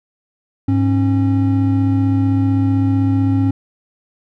triangle tone pair together, 102.5 / 271.8 Hz, G#2 / C#4, -22 / -34 cents, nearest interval octave + perfect fourth, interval 1688 cents, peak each -13 dBFS, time 0.68-3.51 s, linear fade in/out 5 ms, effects none

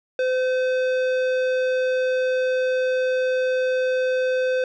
triangle tone with tanh clipping, 512 Hz, C5, 38 cents flat, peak -21 dBFS, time 0.19-4.64 s, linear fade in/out 2 ms, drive 18 dB, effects none

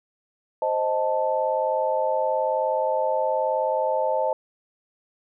sine chord, A diminished, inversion first, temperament equal, 523.3 / 622.3 / 880 Hz, C5 / Eb5 / A5, 0 / 0 / 0 cents, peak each -25 dBFS, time 0.62-4.33 s, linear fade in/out 2 ms, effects none

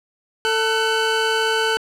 25% pulse tone pair together, 445.4 / 1503 Hz, A4 / F#6, +21 / +27 cents, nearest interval octave + major sixth, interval 2106 cents, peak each -16 / -17 dBFS, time 0.45-1.77 s, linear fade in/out 0 ms, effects low-pass 7000 Hz 12 dB/octave + 7-bit

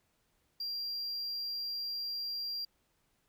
triangle tone, 4755 Hz, D8, 21 cents sharp, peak -34 dBFS, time 0.6-2.65 s, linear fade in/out 5 ms, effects pink hiss -75 dBFS RMS until 3.28 s

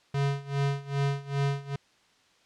square tone with tremolo, 140 Hz, C#3, 18 cents sharp, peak -24 dBFS, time 0.14-1.76 s, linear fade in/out 5 ms, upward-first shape sine, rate 2.5 Hz, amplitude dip 90%, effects white hiss -63 dBFS RMS until 2.45 s + low-pass 5000 Hz 12 dB/octave

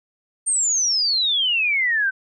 sine exponential sweep, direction down, 8870 to 1516 Hz, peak -17 dBFS, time 0.46-2.11 s, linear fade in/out 20 ms, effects none

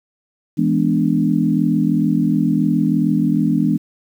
sine chord, E dominant seventh, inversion none, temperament equal, 164.81 / 207.7 / 246.9 / 293.7 Hz, E3 / G#3 / B3 / D4, 0 / 0 / 0 / 0 cents, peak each -19 dBFS, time 0.57-3.78 s, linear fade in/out 20 ms, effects 8-bit

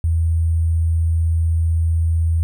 sine tone with sample-and-hold, 82.1 Hz, E2, 6 cents flat, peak -14 dBFS, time 0.04-2.43 s, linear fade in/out 0 ms, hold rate 8820 Hz, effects none

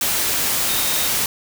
sine tone in noise, 3705 Hz, A#7, 11 cents flat, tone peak -28 dBFS, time 0.69-1.08 s, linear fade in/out 2 ms, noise white, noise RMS -20 dBFS, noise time 0.01-1.26 s, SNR -11 dB, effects none

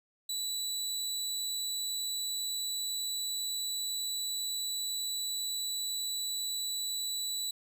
25% pulse tone, 3951 Hz, B7, in tune, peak -29 dBFS, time 0.29-7.51 s, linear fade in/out 5 ms, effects none

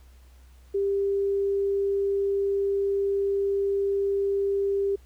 sine tone, 396.7 Hz, G4, 21 cents sharp, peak -22 dBFS, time 0.74-4.96 s, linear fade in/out 10 ms, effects added 63 Hz sine -49 dBFS peak until 5.05 s + pink hiss -62 dBFS RMS until 5.05 s

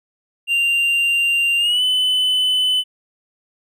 triangle tone with pitch glide, 2781 to 3015 Hz, F7 to F#7, -8 to +32 cents, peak -13 dBFS, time 0.47-2.84 s, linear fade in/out 50 ms, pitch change +140 cents, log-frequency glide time 1.58-1.83 s, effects none

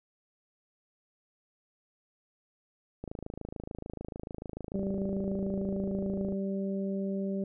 click train, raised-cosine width 2 ms, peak -25 dBFS, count 89, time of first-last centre 3.04-6.324 s, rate 26.8 Hz
harmonic tone, 195.1 Hz, G3, 8 cents flat, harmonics 1 / 2 / 3, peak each -31 / -37 / -40 dBFS, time 4.74-7.44 s, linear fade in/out 2 ms
effects none

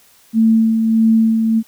sine tone with tremolo, 223.7 Hz, A3, 29 cents sharp, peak -8 dBFS, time 0.33-1.63 s, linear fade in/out 50 ms, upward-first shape sine, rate 1.6 Hz, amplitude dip 40%, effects white hiss -50 dBFS RMS until 1.67 s

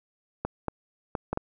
clicks, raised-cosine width 1 ms, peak -14 dBFS, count 5, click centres 0.45 / 0.683 / 1.152 / 1.33 / 1.374 s, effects none

